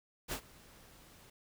pink noise with ADSR envelope, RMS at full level -36 dBFS, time 0.28-1.3 s, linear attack 40 ms, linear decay 84 ms, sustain -23 dB, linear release 4 ms, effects none

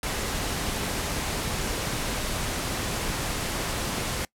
pink noise, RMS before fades -29 dBFS, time 0.03-4.25 s, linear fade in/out 2 ms, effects noise-tail reverb RT60 0.1 s tail -23 dB re dry + low-pass 12000 Hz 12 dB/octave

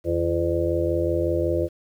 harmonic tone with a mistuned harmonic, 85.4 Hz, F2, 38 cents flat, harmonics 1 / 2 / 4 / 5 / 6 / 7, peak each -27 / -35 / -24 / -33 / -26 / -28 dBFS, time 0.04-1.69 s, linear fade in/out 50 ms, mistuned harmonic 2, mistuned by -93 cents, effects 9-bit

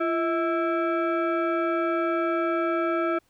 sine tone with frequency modulation, 340 Hz, F4, 46 cents flat, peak -22 dBFS, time 0-3.19 s, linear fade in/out 10 ms, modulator 985 Hz, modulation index 1.2, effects pink hiss -67 dBFS RMS until 3.29 s

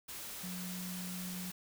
sine tone in noise, 181.8 Hz, F#3, 30 cents flat, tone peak -41 dBFS, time 0.43-1.51 s, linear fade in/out 10 ms, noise white, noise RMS -45 dBFS, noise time 0.08-1.52 s, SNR +1 dB, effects none

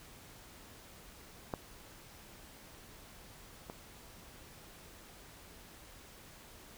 clicks, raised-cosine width 1 ms, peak -21 / -29 dBFS, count 2, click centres 1.538 / 3.699 s, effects pink hiss -55 dBFS RMS until 6.77 s

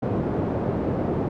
pink band-pass noise, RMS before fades -25 dBFS, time 0.02-1.29 s, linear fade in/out 10 ms, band 120 to 550 Hz, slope 12 dB/octave, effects none

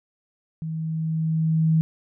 sine tone with level ramp, 160 Hz, D#3, 49 cents sharp, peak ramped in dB -27 to -15 dBFS, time 0.62-1.81 s, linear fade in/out 0 ms, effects none

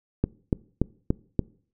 click train, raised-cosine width 3 ms, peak -8 dBFS, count 5, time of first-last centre 0.24-1.393 s, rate 3.47 Hz, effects noise-tail reverb RT60 0.5 s tail -23 dB re dry

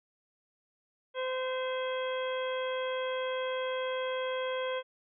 harmonic tone with a mistuned harmonic, 515 Hz, C5, 28 cents flat, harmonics 1 / 2 / 3 / 4 / 5 / 6, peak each -32 / -39 / -42 / -45 / -47 / -43 dBFS, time 1.14-4.83 s, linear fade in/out 50 ms, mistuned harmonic 6, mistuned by +91 cents, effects none

